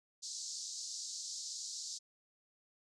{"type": "band-pass noise", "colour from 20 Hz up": "white", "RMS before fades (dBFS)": -44, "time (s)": [0.22, 1.99], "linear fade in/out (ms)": 20, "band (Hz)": [4200, 7400], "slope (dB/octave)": 48, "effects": []}